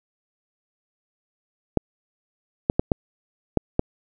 clicks, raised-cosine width 2 ms, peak -4 dBFS, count 6, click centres 1.773 / 2.699 / 2.795 / 2.918 / 3.573 / 3.794 s, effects none

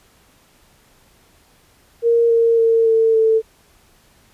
sine tone with pitch steps, 466.2 / 460.6 / 455 / 449.5 / 444.1 Hz, A#4 / A#4 / A#4 / A4 / A4, 0 / -21 / -42 / +37 / +16 cents, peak -11 dBFS, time 2.02-3.42 s, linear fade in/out 50 ms, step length 280 ms, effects pink hiss -54 dBFS RMS until 4.33 s + resampled to 32000 Hz

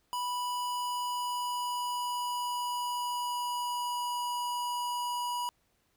square tone with pitch glide, 984 to 972.7 Hz, B5 to B5, -7 to -27 cents, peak -32 dBFS, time 0.13-5.49 s, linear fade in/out 0 ms, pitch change -20 cents, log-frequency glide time 0.34-4.22 s, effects pink hiss -73 dBFS RMS until 5.96 s

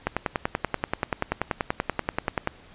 click train, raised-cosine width 0.5 ms, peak -8 dBFS, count 26, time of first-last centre 0.07-2.474 s, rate 10.4 Hz, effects pink hiss -51 dBFS RMS until 2.74 s + resampled to 8000 Hz

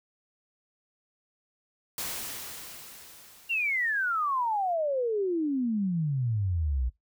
white noise with exponential decay, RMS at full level -33 dBFS, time 1.98-4.74 s, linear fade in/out 2 ms, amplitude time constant 600 ms
sine exponential sweep, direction down, 2818 to 58.27 Hz, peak -25 dBFS, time 3.49-6.9 s, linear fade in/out 20 ms
effects noise-tail reverb RT60 0.2 s tail -24 dB re dry

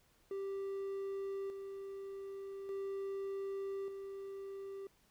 triangle tone with tremolo, 392 Hz, G4, in tune, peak -36 dBFS, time 0.31-4.87 s, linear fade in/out 2 ms, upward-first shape square, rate 0.42 Hz, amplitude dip 45%, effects pink hiss -71 dBFS RMS until 5.1 s

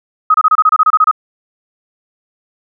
sine tone bursts, 1263 Hz, D#6, 26 cents sharp, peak -5 dBFS, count 12, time 0.3-1.113 s, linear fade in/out 5 ms, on 43 ms, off 27 ms, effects none

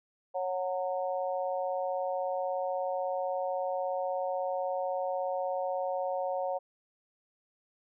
harmonic tone, 183.7 Hz, F#3, 12 cents flat, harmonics 3 / 4 / 5, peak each -32 / -34 / -39 dBFS, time 0.34-6.59 s, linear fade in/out 20 ms, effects none

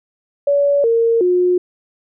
sine tone with pitch steps, 569 / 460 / 359.6 Hz, C#5 / A#4 / F#4, +45 / -23 / -49 cents, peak -11 dBFS, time 0.47-1.58 s, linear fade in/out 5 ms, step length 370 ms, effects none

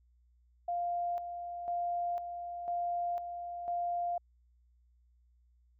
sine tone with tremolo, 698.5 Hz, F5, in tune, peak -31 dBFS, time 0.68-4.18 s, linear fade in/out 5 ms, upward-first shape square, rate 1 Hz, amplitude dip 55%, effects added 60 Hz sine -64 dBFS peak until 5.79 s

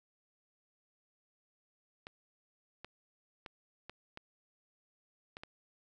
clicks, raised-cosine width 0.3 ms, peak -29 dBFS, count 7, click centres 2.069 / 2.846 / 3.462 / 3.896 / 4.174 / 5.369 / 5.435 s, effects none

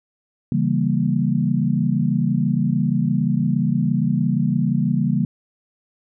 sine chord, C# diminished seventh, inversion none, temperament equal, 138.59 / 164.81 / 196 / 233.1 Hz, C#3 / E3 / G3 / Bb3, 0 / 0 / 0 / 0 cents, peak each -22 dBFS, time 0.52-5.25 s, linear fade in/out 2 ms, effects none

